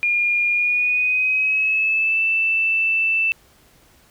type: tone with pitch glide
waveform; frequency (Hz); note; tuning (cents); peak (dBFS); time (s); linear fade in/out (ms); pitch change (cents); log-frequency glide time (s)
sine; 2419 to 2653; D#7 to E7; -49 to +10; -16; 0.03-3.32; 0; +159; 0.51-2.22
effects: pink hiss -54 dBFS RMS until 4.1 s